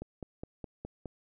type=click train; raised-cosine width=2 ms; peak=-26 dBFS; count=6; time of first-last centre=0.02-1.057 s; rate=4.82 Hz; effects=none